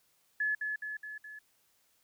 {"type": "tone with echo", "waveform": "sine", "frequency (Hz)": 1712, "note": "A6", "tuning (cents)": -48, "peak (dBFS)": -28, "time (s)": [0.4, 0.55], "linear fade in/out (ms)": 5, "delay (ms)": 210, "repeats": 4, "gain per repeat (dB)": -4, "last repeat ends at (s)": 1.39, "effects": ["white hiss -71 dBFS RMS until 2.03 s"]}